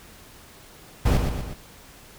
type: noise with echo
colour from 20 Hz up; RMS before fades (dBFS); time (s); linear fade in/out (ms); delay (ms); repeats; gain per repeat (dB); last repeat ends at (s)
brown; -18; 1.05-1.18; 10; 120; 3; -5; 1.54
effects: pink hiss -48 dBFS RMS until 2.18 s